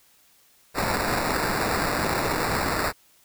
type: noise with sample-and-hold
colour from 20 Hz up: violet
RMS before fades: -25 dBFS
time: 0.74-2.93 s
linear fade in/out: 50 ms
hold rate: 3150 Hz
effects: white hiss -59 dBFS RMS until 3.24 s